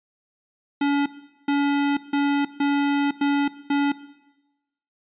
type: tone bursts at uneven times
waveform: square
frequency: 284.2 Hz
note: C#4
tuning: 43 cents sharp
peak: -19 dBFS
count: 6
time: 0.81-1.06 / 1.48-1.97 / 2.13-2.45 / 2.6-3.11 / 3.21-3.48 / 3.7-3.92 s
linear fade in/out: 5 ms
effects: noise-tail reverb RT60 1.0 s tail -17 dB re dry + resampled to 8000 Hz